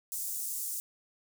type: high-pass noise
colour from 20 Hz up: pink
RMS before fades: -36 dBFS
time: 0.12-0.8 s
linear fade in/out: 0 ms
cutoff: 7400 Hz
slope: 24 dB/octave
effects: none